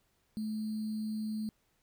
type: tone with sample-and-hold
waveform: sine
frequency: 216.1 Hz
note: A3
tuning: 31 cents flat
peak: -33 dBFS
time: 0.37-1.49 s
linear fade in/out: 0 ms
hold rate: 4410 Hz
effects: pink hiss -74 dBFS RMS until 1.82 s